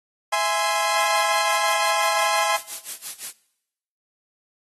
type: chord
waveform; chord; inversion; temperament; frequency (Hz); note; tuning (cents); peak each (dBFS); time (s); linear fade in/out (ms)
sawtooth; E augmented; none; equal with one note detuned; 659.3 / 830.6 / 1039.3; E5 / G#5 / B#5; 0 / 0 / -12; -22 / -20 / -21; 0.32-2.57; 10
type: noise with tremolo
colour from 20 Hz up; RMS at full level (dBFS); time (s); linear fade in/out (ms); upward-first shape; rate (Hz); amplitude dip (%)
blue; -29; 0.97-3.32; 10; sine; 5.8; 90
effects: noise-tail reverb RT60 0.8 s tail -21 dB re dry + AAC 32 kbps